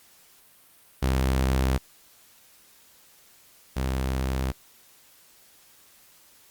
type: tone pair in turn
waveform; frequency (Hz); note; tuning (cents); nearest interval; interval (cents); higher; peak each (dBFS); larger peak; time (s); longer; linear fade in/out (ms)
sawtooth; 65.41 / 65.41; C2 / C2; 0 / 0; unison; 0; neither; -17 / -21; first; 1.02-1.78 / 3.76-4.52; neither; 10
effects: white hiss -56 dBFS RMS until 6.5 s + Opus 48 kbps